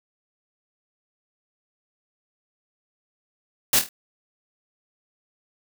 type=noise with echo; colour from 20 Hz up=white; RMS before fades=-18 dBFS; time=3.73-3.79 s; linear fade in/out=2 ms; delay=25 ms; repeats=4; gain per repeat=-7 dB; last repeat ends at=3.89 s; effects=none